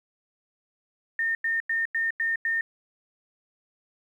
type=tone bursts; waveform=sine; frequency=1822 Hz; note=A#6; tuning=40 cents flat; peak=-23 dBFS; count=6; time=1.19-2.61 s; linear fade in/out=2 ms; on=160 ms; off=92 ms; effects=10-bit